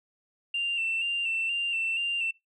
sine tone with vibrato, 2735 Hz, F7, 37 cents flat, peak -25 dBFS, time 0.54-2.31 s, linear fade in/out 5 ms, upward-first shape square, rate 2.1 Hz, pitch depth 33 cents each way, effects noise-tail reverb RT60 0.2 s tail -24 dB re dry + tanh soft clip ceiling -22 dBFS

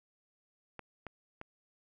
clicks, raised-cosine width 0.5 ms, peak -28 / -27 / -28 dBFS, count 3, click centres 0.793 / 1.067 / 1.414 s, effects none

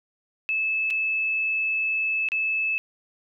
sine tone with dropouts, 2611 Hz, E7, 17 cents flat, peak -22 dBFS, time 0.49-2.78 s, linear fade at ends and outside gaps 0 ms, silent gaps 0.903-0.907 / 2.287-2.319 s, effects none

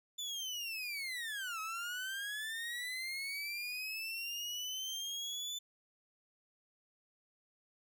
30% pulse linear two-way sweep, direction down then up, 3520 to 1274 to 3520 Hz, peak -36 dBFS, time 0.18-5.59 s, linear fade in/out 10 ms, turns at 1.6 s, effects none

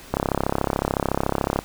click train, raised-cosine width 1 ms, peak -6 dBFS, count 50, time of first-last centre 0.14-1.59 s, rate 33.8 Hz, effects pink hiss -43 dBFS RMS until 1.64 s

